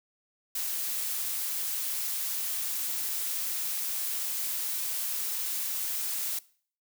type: noise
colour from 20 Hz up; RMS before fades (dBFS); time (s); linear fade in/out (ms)
blue; -32; 0.55-6.39; 5
effects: noise-tail reverb RT60 0.5 s tail -21 dB re dry